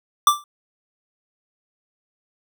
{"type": "tone with exponential decay", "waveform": "square", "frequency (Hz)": 1174.7, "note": "D6", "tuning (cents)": 0, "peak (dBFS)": -8, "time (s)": [0.27, 0.44], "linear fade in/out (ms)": 2, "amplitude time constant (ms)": 35, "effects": []}